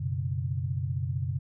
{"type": "chord", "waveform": "sine", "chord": "F# suspended fourth", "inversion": "none", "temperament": "just", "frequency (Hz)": [92.5, 123.33, 138.75], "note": ["F#2", "B2", "C#3"], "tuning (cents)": [0, -2, 2], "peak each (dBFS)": -32, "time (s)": [0, 1.39], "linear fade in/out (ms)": 10, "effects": []}